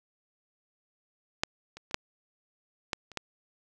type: clicks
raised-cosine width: 0.2 ms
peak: -8 / -27 / -29 / -8 / -12 / -30 / -15 dBFS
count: 7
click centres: 1.435 / 1.77 / 1.911 / 1.944 / 2.932 / 3.117 / 3.173 s
effects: none